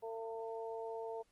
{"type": "harmonic tone", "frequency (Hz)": 225.8, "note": "A3", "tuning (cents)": 45, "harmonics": [2, 3, 4], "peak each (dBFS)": [-42, -47, -48], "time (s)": [0.02, 1.23], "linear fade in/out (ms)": 20, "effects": ["pink hiss -75 dBFS RMS until 1.31 s", "Opus 24 kbps"]}